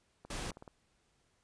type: click train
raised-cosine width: 1 ms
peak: -35 dBFS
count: 9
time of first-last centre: 0.25-0.678 s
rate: 18.7 Hz
type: noise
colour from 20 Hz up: pink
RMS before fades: -40 dBFS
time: 0.3-0.51 s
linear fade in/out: 5 ms
effects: pink hiss -74 dBFS RMS until 1.43 s + resampled to 22050 Hz